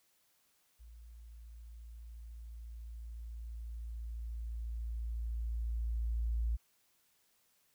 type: tone with level ramp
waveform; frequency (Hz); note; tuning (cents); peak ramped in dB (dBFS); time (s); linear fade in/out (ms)
sine; 57; A#1; -38; -51 to -30; 0.79-6.57; 20
effects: white hiss -73 dBFS RMS until 7.74 s